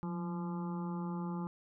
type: harmonic tone with a mistuned harmonic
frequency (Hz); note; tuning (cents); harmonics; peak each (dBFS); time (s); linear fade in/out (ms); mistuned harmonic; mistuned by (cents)
171.6; F3; -30; 1 / 2 / 3 / 5 / 6 / 7 / 8; -36 / -45 / -54 / -47 / -52 / -51 / -60; 0.03-1.47; 0; 1; +58
effects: none